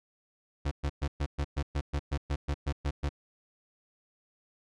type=tone bursts; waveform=35% pulse; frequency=72.1 Hz; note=D2; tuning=31 cents flat; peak=-26 dBFS; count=14; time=0.65-3.092 s; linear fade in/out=10 ms; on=63 ms; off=120 ms; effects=low-pass 6000 Hz 12 dB/octave